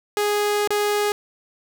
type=tone with dropouts; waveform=sawtooth; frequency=414.5 Hz; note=G#4; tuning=3 cents flat; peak=-15 dBFS; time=0.17-1.12 s; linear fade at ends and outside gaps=1 ms; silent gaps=0.675-0.705 s; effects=none

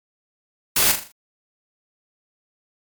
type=noise with echo; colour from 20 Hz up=white; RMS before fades=-17 dBFS; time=0.76-0.92 s; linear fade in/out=5 ms; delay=40 ms; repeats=5; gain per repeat=-7 dB; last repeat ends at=1.12 s; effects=MP3 96 kbps

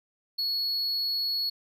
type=tone; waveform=triangle; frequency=4365 Hz; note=C#8; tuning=28 cents flat; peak=-25 dBFS; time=0.38-1.5 s; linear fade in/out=10 ms; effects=none

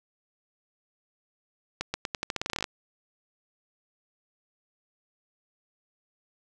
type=accelerating click train; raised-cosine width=0.2 ms; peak=-12 dBFS; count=16; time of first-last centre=1.81-2.642 s; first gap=130 ms; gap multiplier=0.86; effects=none

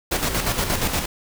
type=noise with tremolo; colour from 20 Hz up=pink; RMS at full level=-21 dBFS; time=0.11-1.06 s; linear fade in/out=10 ms; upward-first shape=square; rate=8.5 Hz; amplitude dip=50%; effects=none

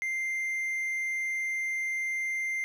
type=tone; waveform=triangle; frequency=2093 Hz; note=C7; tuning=in tune; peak=-27 dBFS; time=0.02-2.64 s; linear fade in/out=0 ms; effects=none

